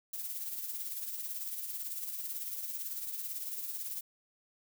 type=noise with tremolo; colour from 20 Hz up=violet; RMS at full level=-37 dBFS; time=0.13-4.01 s; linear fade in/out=5 ms; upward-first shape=triangle; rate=18 Hz; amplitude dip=55%; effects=none